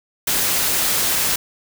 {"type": "noise", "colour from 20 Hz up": "white", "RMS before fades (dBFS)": -19, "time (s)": [0.27, 1.36], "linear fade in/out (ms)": 5, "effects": []}